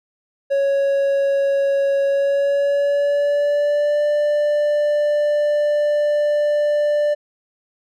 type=tone with pitch glide; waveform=triangle; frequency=554.4 to 590.8 Hz; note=C#5 to D5; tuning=0 to +10 cents; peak=-13 dBFS; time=0.5-7.15 s; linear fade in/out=20 ms; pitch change=+110 cents; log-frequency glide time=2.06-4.03 s; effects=none